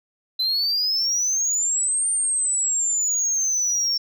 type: exponential two-way sweep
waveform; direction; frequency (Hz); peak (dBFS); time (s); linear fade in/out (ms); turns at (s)
sine; up then down; 4020 to 8910 to 5440; -17; 0.39-3.98; 10; 2.09
effects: tanh soft clip ceiling -18 dBFS